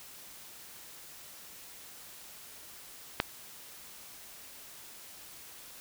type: click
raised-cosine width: 0.3 ms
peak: -9 dBFS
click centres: 3.201 s
effects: white hiss -50 dBFS RMS until 5.8 s